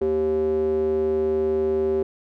square tone with band-pass filter, 77.78 Hz, D#2, in tune, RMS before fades -22 dBFS, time 0.01-2.03 s, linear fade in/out 5 ms, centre 410 Hz, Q 7.5, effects none

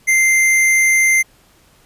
square tone, 2088 Hz, C7, 4 cents flat, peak -11 dBFS, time 0.07-1.23 s, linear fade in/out 20 ms, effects pink hiss -52 dBFS RMS until 1.85 s + resampled to 32000 Hz

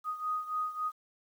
sine beating tone pair, 1244.5 / 1248.1 Hz, D#6 / D#6, 0 / +5 cents, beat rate 3.6 Hz, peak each -33 / -37 dBFS, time 0.04-0.92 s, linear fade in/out 50 ms, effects 10-bit

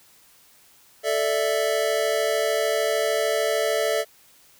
square chord, A suspended fourth, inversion none, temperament just, 440 / 586.7 / 660 Hz, A4 / D5 / E5, 0 / -2 / +2 cents, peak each -26 dBFS, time 1.03-4.05 s, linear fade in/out 50 ms, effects white hiss -55 dBFS RMS until 4.59 s

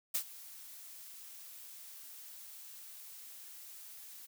blue noise with ADSR envelope, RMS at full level -32 dBFS, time 0.14-4.27 s, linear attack 11 ms, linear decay 80 ms, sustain -19 dB, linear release 20 ms, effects none

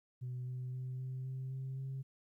sine tone with pitch steps, 125.4 / 126.78 / 128.18 / 129.6 / 131.03 / 132.47 / 133.94 Hz, B2 / B2 / C3 / C3 / C3 / C3 / C3, +27 / +46 / -35 / -16 / +3 / +22 / +41 cents, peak -37 dBFS, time 0.21-2.03 s, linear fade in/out 20 ms, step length 260 ms, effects tanh soft clip ceiling -36 dBFS + 13-bit

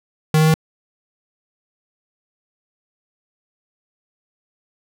square tone with pitch steps, 155.56 / 157 / 158.46 Hz, D#3 / D#3 / D#3, 0 / +16 / +32 cents, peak -12 dBFS, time 0.34-0.541 s, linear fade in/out 2 ms, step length 67 ms, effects none

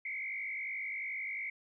sine tone with frequency modulation, 2174 Hz, C#7, 34 cents flat, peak -36 dBFS, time 0.05-1.5 s, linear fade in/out 5 ms, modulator 51.4 Hz, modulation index 2.3, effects none

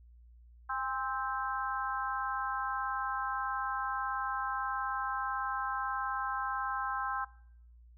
harmonic tone with a mistuned harmonic, 261.6 Hz, C4, in tune, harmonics 3 / 4 / 5 / 6, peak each -39 / -36 / -37 / -39 dBFS, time 0.69-7.25 s, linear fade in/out 10 ms, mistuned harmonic 3, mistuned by +49 cents, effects noise-tail reverb RT60 0.7 s tail -22 dB re dry + added 59 Hz sine -54 dBFS peak until 7.97 s

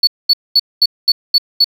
sine tone bursts, 4435 Hz, C#8, in tune, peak -4 dBFS, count 7, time 0.03-1.644 s, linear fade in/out 5 ms, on 42 ms, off 220 ms, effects tanh soft clip ceiling -4 dBFS + 7-bit

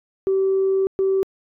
sine tone bursts at uneven times, 385 Hz, G4, 31 cents flat, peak -15 dBFS, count 2, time 0.27-0.87 / 0.99-1.23 s, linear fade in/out 0 ms, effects tanh soft clip ceiling -12 dBFS

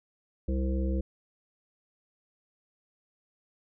harmonic tone, 65.41 Hz, C2, in tune, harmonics 1 / 3 / 5 / 7 / 8, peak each -27 / -34 / -36 / -43 / -40 dBFS, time 0.48-1.01 s, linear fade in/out 5 ms, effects none

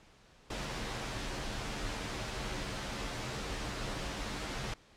pink noise with comb filter, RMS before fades -38 dBFS, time 0.5-4.74 s, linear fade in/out 5 ms, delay 12 ms, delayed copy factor -0.6, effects pink hiss -61 dBFS RMS until 4.96 s + low-pass 6000 Hz 12 dB/octave

